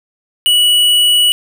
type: tone with hard clipping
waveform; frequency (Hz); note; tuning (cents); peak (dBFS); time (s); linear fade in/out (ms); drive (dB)
sine; 2937; F#7; -13; -9; 0.46-1.32; 0; 11
effects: none